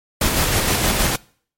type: noise with tremolo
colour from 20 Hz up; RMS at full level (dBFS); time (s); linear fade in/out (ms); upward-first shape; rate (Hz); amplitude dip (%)
pink; -17; 0.21-1.16; 5; square; 6.4; 30
effects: noise-tail reverb RT60 0.5 s tail -23 dB re dry + MP3 64 kbps